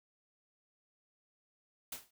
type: noise with exponential decay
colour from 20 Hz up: white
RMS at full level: -38 dBFS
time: 1.92-2.11 s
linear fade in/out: 5 ms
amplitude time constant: 40 ms
effects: none